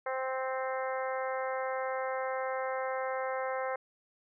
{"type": "harmonic tone", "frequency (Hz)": 261.6, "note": "C4", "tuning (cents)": 0, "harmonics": [2, 3, 4, 5, 6, 7, 8], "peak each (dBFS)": [-34, -38, -40, -42, -44, -45, -46], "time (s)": [0.06, 3.76], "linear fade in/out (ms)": 5, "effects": []}